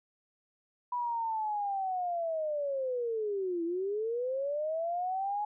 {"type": "linear two-way sweep", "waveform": "sine", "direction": "down then up", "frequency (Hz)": [986, 329.6, 842], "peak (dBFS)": -30, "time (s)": [0.92, 5.45], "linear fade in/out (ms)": 5, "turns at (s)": 3.64, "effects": []}